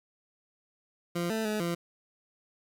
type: tone with pitch steps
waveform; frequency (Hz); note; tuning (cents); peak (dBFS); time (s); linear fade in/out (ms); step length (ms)
20% pulse; 172.7 / 221.1 / 213.2 / 171.2; F3 / A3 / G#3 / F3; -19 / +9 / +46 / -34; -24; 1.15-1.75; 10; 150
effects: 10-bit